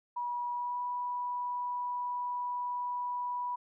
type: tone with pitch glide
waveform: sine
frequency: 969 to 980.8 Hz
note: B5 to B5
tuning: -33 to -12 cents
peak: -32 dBFS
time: 0.16-3.56 s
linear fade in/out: 10 ms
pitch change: +21 cents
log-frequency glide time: 0.52-0.8 s
effects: none